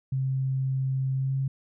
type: tone with pitch glide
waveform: sine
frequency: 132.8 to 134.81 Hz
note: C3 to C#3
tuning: +26 to -48 cents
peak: -24 dBFS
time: 0.12-1.48 s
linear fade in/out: 5 ms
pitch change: +26 cents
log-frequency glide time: 1.14-1.37 s
effects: none